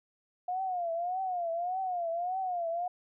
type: tone with vibrato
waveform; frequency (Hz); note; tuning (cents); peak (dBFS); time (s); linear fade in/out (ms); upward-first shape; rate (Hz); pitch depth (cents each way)
sine; 712; F5; +33; -30; 0.48-2.88; 5; triangle; 1.7; 140
effects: none